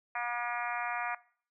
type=harmonic tone; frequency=240 Hz; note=B3; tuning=49 cents flat; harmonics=3 / 4 / 5 / 6 / 7 / 8 / 9 / 10; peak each=-38 / -39 / -40 / -41 / -41 / -42 / -43 / -43 dBFS; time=0.15-1.15 s; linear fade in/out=5 ms; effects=noise-tail reverb RT60 0.5 s tail -21 dB re dry